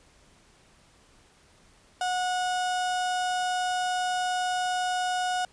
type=tone; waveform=35% pulse; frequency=730 Hz; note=F#5; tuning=24 cents flat; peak=-24 dBFS; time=2.01-5.45 s; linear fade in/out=2 ms; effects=pink hiss -59 dBFS RMS until 5.52 s + resampled to 22050 Hz